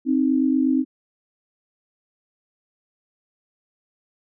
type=tone pair together; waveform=sine; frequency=262.2 / 310.6 Hz; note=C4 / D#4; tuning=+4 / -3 cents; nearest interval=minor third; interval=293 cents; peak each=-18 / -21 dBFS; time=0.05-0.85 s; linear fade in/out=50 ms; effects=none